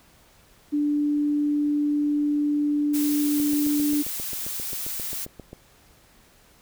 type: tone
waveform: sine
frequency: 293.7 Hz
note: D4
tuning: in tune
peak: -20 dBFS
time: 0.72-4.03 s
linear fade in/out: 20 ms
type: noise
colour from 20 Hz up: blue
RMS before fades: -31 dBFS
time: 2.93-5.26 s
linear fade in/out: 20 ms
type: click train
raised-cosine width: 2 ms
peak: -25 dBFS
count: 17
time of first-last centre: 3.4-5.53 s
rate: 7.51 Hz
effects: pink hiss -56 dBFS RMS until 6.61 s